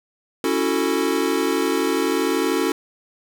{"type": "chord", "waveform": "square", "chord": "F# minor seventh", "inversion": "second", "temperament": "equal with one note detuned", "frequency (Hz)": [277.2, 329.6, 370, 441.8], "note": ["C#4", "E4", "F#4", "A4"], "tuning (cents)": [0, 0, 0, 7], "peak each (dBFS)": -25, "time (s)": [0.44, 2.72], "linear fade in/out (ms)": 2, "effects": []}